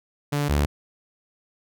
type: tone pair in turn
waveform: sawtooth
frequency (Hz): 145.1 / 72.55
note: D3 / D2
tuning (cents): -21 / -21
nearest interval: octave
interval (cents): 1200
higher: first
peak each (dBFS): -18 / -15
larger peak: second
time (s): 0.32-0.49 / 0.49-0.66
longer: neither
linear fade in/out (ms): 10
effects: none